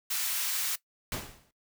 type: high-pass noise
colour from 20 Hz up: white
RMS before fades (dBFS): -31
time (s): 0.1-0.76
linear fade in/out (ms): 10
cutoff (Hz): 1300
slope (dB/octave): 12
type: noise with exponential decay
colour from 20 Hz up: pink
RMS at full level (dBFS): -31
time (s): 1.12-1.51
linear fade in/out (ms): 2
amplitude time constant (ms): 83
effects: noise-tail reverb RT60 0.1 s tail -18 dB re dry